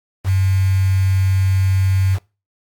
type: tone with quantisation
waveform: sine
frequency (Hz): 95.3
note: G2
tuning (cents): -48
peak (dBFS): -12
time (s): 0.24-2.19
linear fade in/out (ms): 50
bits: 5
effects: noise-tail reverb RT60 0.3 s tail -23 dB re dry + MP3 96 kbps